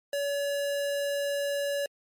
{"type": "tone", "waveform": "square", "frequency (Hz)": 568, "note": "C#5", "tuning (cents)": 42, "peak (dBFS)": -28, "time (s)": [0.13, 1.86], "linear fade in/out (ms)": 2, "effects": ["MP3 64 kbps"]}